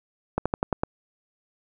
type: slowing click train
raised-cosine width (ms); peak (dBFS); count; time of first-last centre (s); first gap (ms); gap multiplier
1; -9; 6; 0.38-0.835; 76; 1.09
effects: none